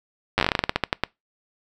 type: slowing click train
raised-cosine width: 0.3 ms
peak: -3 dBFS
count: 17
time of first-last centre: 0.38-1.036 s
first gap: 9 ms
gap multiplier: 1.18
effects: noise-tail reverb RT60 0.2 s tail -25 dB re dry